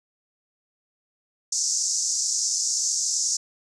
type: band-pass noise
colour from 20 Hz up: white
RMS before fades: -25 dBFS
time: 1.52-3.37 s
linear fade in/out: 5 ms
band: 5400 to 7200 Hz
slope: 48 dB/octave
effects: none